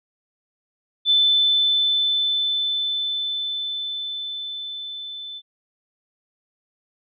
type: tone with level ramp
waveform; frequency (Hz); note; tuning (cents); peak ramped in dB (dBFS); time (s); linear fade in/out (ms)
sine; 3520; A7; 0; -13 to -32; 1.05-5.42; 50
effects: none